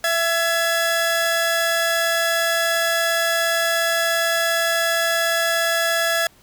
sawtooth tone pair together, 668 / 1688.6 Hz, E5 / G#6, +23 / +28 cents, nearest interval octave + major third, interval 1605 cents, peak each -17 dBFS, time 0.04-6.27 s, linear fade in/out 2 ms, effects pink hiss -53 dBFS RMS until 6.42 s

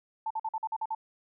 sine tone bursts, 884 Hz, A5, 8 cents sharp, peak -29 dBFS, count 8, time 0.26-0.949 s, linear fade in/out 5 ms, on 45 ms, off 47 ms, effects none

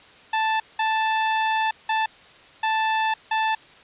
sawtooth tone bursts at uneven times, 880 Hz, A5, in tune, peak -16 dBFS, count 5, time 0.33-0.6 / 0.79-1.71 / 1.89-2.06 / 2.63-3.14 / 3.31-3.55 s, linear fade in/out 5 ms, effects white hiss -49 dBFS RMS until 3.83 s + resampled to 8000 Hz

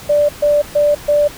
sine tone bursts, 587.3 Hz, D5, in tune, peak -9 dBFS, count 4, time 0.09-1.28 s, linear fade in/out 10 ms, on 200 ms, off 130 ms, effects pink hiss -34 dBFS RMS until 1.37 s

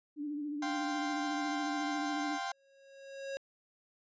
sine tone with vibrato, 294.3 Hz, D4, 4 cents sharp, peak -35 dBFS, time 0.16-2.39 s, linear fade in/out 50 ms, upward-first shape sine, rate 14 Hz, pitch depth 46 cents each way
30% pulse chord, F suspended second, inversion none, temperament equal, 698.5 / 784 / 1046.5 Hz, F5 / G5 / C6, 0 / 0 / 0 cents, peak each -39 / -35 / -39 dBFS, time 0.62-2.52 s, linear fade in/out 5 ms
square tone with exponential growth, 547 Hz, C#5, 23 cents flat, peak -36 dBFS, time 2.4-3.37 s, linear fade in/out 0 ms, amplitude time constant 210 ms
effects resampled to 16000 Hz

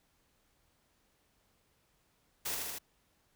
white noise with echo, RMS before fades -36 dBFS, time 2.45-2.55 s, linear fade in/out 10 ms, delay 79 ms, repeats 3, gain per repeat -2 dB, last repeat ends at 2.787 s, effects pink hiss -73 dBFS RMS until 3.35 s

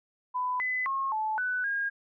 sine tone with pitch steps, 1000 / 2012 / 1082 / 868 / 1495 / 1625 Hz, B5 / B6 / C#6 / A5 / F#6 / G#6, +21 / +32 / -42 / -24 / +17 / -38 cents, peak -27 dBFS, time 0.34-1.9 s, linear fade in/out 20 ms, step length 260 ms, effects none

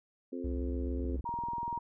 harmonic tone, 87.31 Hz, F2, in tune, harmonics 3 / 4 / 5 / 6, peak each -38 / -42 / -44 / -48 dBFS, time 0.32-1.17 s, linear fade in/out 10 ms
triangle tone with vibrato, 65.41 Hz, C2, in tune, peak -31 dBFS, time 0.44-1.21 s, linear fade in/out 5 ms, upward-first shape triangle, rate 17 Hz, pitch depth 160 cents each way
click train, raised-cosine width 3 ms, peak -33 dBFS, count 17, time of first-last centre 1-1.777 s, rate 20.6 Hz
sine tone, 943 Hz, A#5, 20 cents sharp, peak -33 dBFS, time 1.25-1.79 s, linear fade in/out 10 ms
effects none

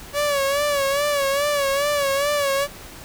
sawtooth tone with vibrato, 567 Hz, C#5, 39 cents sharp, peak -15 dBFS, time 0.13-2.68 s, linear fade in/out 50 ms, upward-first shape sine, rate 2.4 Hz, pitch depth 67 cents each way, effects pink hiss -40 dBFS RMS until 3.04 s

